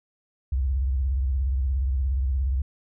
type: tone with vibrato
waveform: sine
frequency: 66 Hz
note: C2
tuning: 16 cents sharp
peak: -21 dBFS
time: 0.52-2.62 s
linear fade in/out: 5 ms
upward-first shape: triangle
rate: 17 Hz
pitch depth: 210 cents each way
effects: none